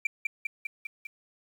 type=tone with echo; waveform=sine; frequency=2349 Hz; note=D7; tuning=in tune; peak=-20 dBFS; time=0.05-0.07 s; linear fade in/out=5 ms; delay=200 ms; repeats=5; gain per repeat=-3 dB; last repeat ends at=1.07 s; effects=tanh soft clip ceiling -22 dBFS + 9-bit